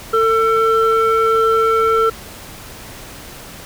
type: tone pair together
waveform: sine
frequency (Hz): 448.6 / 1344.3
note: A4 / E6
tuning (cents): +34 / +34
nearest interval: octave + perfect fifth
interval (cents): 1900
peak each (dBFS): -12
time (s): 0.13-2.1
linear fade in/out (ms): 10
effects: tanh soft clip ceiling -8 dBFS + pink hiss -35 dBFS RMS until 3.65 s